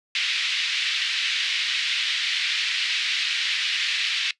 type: band-pass noise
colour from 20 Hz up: white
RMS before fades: -25 dBFS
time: 0.15-4.31 s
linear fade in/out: 2 ms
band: 2000 to 3900 Hz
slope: 24 dB/octave
effects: noise-tail reverb RT60 0.1 s tail -19 dB re dry + resampled to 24000 Hz